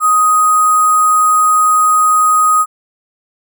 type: tone with sample-and-hold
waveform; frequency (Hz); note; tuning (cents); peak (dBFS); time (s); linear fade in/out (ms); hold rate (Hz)
sine; 1249; D#6; +6; -7; 0-2.66; 50; 8820
effects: none